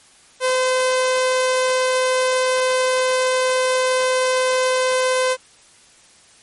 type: tone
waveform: sawtooth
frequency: 513 Hz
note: C5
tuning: 34 cents flat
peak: -12 dBFS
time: 0.4-5.37 s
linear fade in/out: 50 ms
effects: white hiss -50 dBFS RMS until 6.42 s + MP3 48 kbps